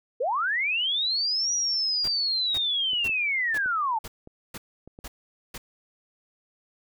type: linear two-way sweep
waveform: sine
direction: up then down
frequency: 437.9 to 5830 to 843 Hz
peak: -23 dBFS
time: 0.2-3.99 s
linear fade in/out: 10 ms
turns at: 1.53 s
type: noise bursts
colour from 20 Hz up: pink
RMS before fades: -38 dBFS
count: 8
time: 2.04-5.58 s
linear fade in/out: 5 ms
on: 40 ms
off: 460 ms
type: clicks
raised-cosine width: 2 ms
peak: -31 dBFS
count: 7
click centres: 2.933 / 3.063 / 3.094 / 3.66 / 4.274 / 4.876 / 4.989 s
effects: none